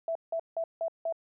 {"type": "tone bursts", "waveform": "sine", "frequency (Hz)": 660, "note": "E5", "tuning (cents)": 2, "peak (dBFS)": -28, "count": 5, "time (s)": [0.08, 1.125], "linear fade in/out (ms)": 2, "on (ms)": 73, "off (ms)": 170, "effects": []}